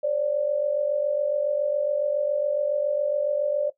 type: tone pair together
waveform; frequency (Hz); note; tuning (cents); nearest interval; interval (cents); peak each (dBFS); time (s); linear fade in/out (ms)
sine; 540.1 / 587.3; C#5 / D5; -45 / 0; minor second; 145; -26 / -22; 0.03-3.7; 10
effects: noise-tail reverb RT60 0.1 s tail -17 dB re dry